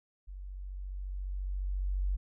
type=tone with level ramp; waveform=sine; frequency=47.21 Hz; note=F#1; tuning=36 cents sharp; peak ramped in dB=-41 to -27 dBFS; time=0.27-2.17 s; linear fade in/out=20 ms; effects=none